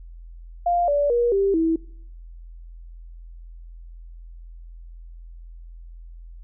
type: tone with pitch steps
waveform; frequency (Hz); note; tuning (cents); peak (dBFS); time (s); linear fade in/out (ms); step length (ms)
sine; 698.5 / 577.3 / 477.1 / 394.3 / 325.9; F5 / D5 / A#4 / G4 / E4; 0 / -30 / +40 / +10 / -20; -17; 0.66-1.76; 5; 220
effects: noise-tail reverb RT60 0.7 s tail -24 dB re dry + added 42 Hz sine -38 dBFS peak until 6.43 s